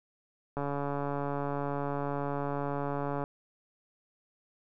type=click train; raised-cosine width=1 ms; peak=-20 dBFS; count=380; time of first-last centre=0.57-3.239 s; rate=142 Hz; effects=none